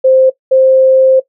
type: tone pair in turn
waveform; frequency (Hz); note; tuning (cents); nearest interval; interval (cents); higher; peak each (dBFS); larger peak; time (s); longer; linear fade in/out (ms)
sine; 523.3 / 525.3; C5 / C5; 0 / +7; unison; 7; second; -4; neither; 0.04-0.3 / 0.51-1.2; second; 10
effects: noise-tail reverb RT60 0.1 s tail -17 dB re dry